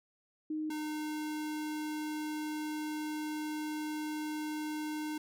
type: tone pair in turn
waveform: sine / square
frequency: 309.3 / 305.2 Hz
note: D#4 / D#4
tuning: -10 / -33 cents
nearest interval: unison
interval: 23 cents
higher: first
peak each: -33 / -36 dBFS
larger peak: first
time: 0.5-0.7 / 0.7-5.18 s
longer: second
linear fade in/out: 5 ms
effects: none